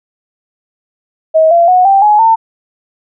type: tone with pitch steps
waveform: sine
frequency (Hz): 637 / 682.7 / 731.7 / 784.2 / 840.5 / 900.9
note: D#5 / F5 / F#5 / G5 / G#5 / A5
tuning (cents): +41 / -40 / -20 / 0 / +20 / +41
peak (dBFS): -4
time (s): 1.34-2.36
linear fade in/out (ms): 20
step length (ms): 170
effects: none